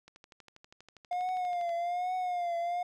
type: click train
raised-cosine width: 0.2 ms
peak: -35 dBFS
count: 21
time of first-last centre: 0.08-1.693 s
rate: 12.4 Hz
type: tone with vibrato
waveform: triangle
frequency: 710 Hz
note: F5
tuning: 28 cents sharp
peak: -28 dBFS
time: 1.11-2.83 s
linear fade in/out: 5 ms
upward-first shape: triangle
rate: 1.2 Hz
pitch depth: 79 cents each way
effects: none